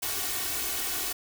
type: noise with comb filter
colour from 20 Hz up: white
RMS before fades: -31 dBFS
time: 0.02-1.13 s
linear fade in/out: 10 ms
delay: 2.7 ms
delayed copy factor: +0.9
effects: none